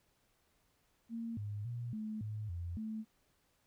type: tone with pitch steps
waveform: sine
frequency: 229.7 / 103.6 / 119.5 / 216 / 107.1 / 86.2 / 218.7 Hz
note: A#3 / G#2 / A#2 / A3 / A2 / F2 / A3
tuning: -25 / -4 / +43 / -32 / -46 / -22 / -10 cents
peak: -38 dBFS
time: 1.09-3.05 s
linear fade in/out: 50 ms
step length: 280 ms
effects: pink hiss -75 dBFS RMS until 3.66 s